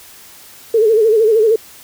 sine tone with vibrato, 440 Hz, A4, in tune, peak -8 dBFS, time 0.74-1.56 s, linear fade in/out 5 ms, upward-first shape sine, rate 13 Hz, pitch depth 89 cents each way, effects white hiss -40 dBFS RMS until 1.83 s

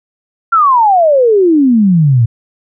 sine exponential sweep, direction down, 1396.9 to 110 Hz, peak -5 dBFS, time 0.52-2.26 s, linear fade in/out 10 ms, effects none

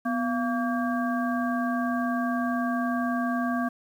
harmonic tone with a mistuned harmonic, 229 Hz, A#3, 31 cents flat, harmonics 1 / 3 / 5 / 7, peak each -26 / -31 / -33 / -34 dBFS, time 0.05-3.69 s, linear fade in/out 10 ms, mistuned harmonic 1, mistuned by +130 cents, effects 9-bit

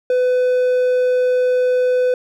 triangle tone, 502 Hz, B4, 28 cents sharp, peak -11 dBFS, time 0.1-2.14 s, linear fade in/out 2 ms, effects none

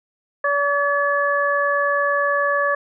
harmonic tone, 571 Hz, D5, 49 cents flat, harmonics 1 / 2 / 3, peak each -21 / -21 / -21 dBFS, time 0.44-2.75 s, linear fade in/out 5 ms, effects none

